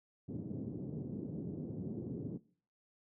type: band-pass noise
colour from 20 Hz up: pink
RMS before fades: -42 dBFS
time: 0.28-2.38 s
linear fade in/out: 10 ms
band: 120 to 360 Hz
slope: 24 dB/octave
effects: noise-tail reverb RT60 0.5 s tail -21 dB re dry